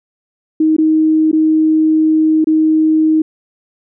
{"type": "tone with dropouts", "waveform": "sine", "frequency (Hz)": 314.1, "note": "D#4", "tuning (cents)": 16, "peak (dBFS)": -8, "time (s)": [0.6, 3.22], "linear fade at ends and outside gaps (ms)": 5, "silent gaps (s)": [[0.766, 0.783], [1.315, 1.329], [2.444, 2.47]], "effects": []}